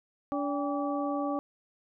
harmonic tone with a mistuned harmonic, 287.5 Hz, D4, 37 cents flat, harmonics 1 / 2 / 3 / 4, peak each -31 / -34 / -36 / -37 dBFS, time 0.32-1.39 s, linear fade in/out 0 ms, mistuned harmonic 3, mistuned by -130 cents, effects none

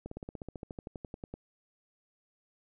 slowing click train, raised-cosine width 2 ms, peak -27 dBFS, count 18, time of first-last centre 0.06-1.34 s, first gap 54 ms, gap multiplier 1.04, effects none

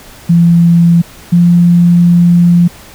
sine tone pair in turn, 170 / 173.37 Hz, F3 / F3, -46 / -12 cents, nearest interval unison, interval 34 cents, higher second, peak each -3 dBFS, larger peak neither, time 0.29-1.02 / 1.32-2.68 s, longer second, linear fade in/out 10 ms, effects pink hiss -35 dBFS RMS until 2.94 s

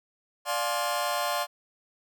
sawtooth chord, D half-diminished seventh, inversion none, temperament just, 587.3 / 704.8 / 845.8 / 1057.2 Hz, D5 / F5 / Ab5 / C6, 0 / +16 / +31 / +18 cents, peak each -28 / -27 / -32 / -27 dBFS, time 0.45-1.47 s, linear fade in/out 50 ms, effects none

